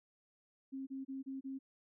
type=tone bursts; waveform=sine; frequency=268.1 Hz; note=C4; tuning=42 cents sharp; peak=-40 dBFS; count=5; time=0.72-1.59 s; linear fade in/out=20 ms; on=150 ms; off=30 ms; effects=none